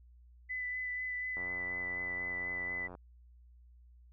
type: tone with vibrato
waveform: sine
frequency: 2000 Hz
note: B6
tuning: 21 cents sharp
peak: -35 dBFS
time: 0.49-2.88 s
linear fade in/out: 20 ms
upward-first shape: sine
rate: 4.1 Hz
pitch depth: 13 cents each way
type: click train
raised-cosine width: 1 ms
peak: -34 dBFS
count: 143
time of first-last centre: 1.37-2.951 s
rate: 89.8 Hz
effects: added 60 Hz sine -56 dBFS peak until 4.12 s